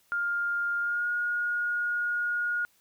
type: tone with pitch glide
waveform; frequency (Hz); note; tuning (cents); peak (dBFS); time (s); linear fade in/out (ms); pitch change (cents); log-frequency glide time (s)
sine; 1405 to 1436.2; F6 to F6; +10 to +48; -26; 0.12-2.65; 0; +38; 0.8-1.08
effects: white hiss -66 dBFS RMS until 2.8 s